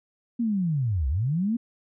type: linear two-way sweep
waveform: sine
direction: down then up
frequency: 242 to 61.74 to 242 Hz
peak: -22 dBFS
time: 0.39-1.57 s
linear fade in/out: 10 ms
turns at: 1.08 s
effects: none